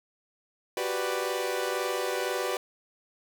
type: chord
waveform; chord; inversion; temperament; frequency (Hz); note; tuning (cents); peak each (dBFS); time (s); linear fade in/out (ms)
sawtooth; G major seventh; third; equal; 370 / 392 / 493.9 / 587.3; F#4 / G4 / B4 / D5; 0 / 0 / 0 / 0; -30 / -31 / -28 / -31; 0.77-2.57; 2
effects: none